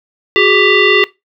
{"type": "tone with frequency modulation", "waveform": "sine", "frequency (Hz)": 1200, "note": "D6", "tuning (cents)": 37, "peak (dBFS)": -6, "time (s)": [0.36, 1.04], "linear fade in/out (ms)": 0, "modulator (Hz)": 785, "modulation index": 2.6, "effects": ["noise-tail reverb RT60 0.2 s tail -20 dB re dry"]}